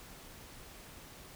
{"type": "silence", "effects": ["pink hiss -52 dBFS RMS until 1.35 s"]}